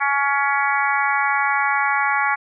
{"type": "harmonic tone", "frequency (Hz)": 280.5, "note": "C#4", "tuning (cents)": 21, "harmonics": [3, 4, 5, 6, 7, 8], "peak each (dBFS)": [-22, -23, -24, -25, -25, -26], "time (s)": [0, 2.36], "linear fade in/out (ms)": 20, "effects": []}